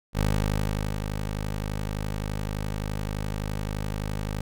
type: tone with ADSR envelope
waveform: 15% pulse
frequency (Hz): 51.7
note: G#1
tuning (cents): -7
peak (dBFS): -15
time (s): 0.13-4.41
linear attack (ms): 63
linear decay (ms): 790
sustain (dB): -7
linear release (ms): 3
effects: none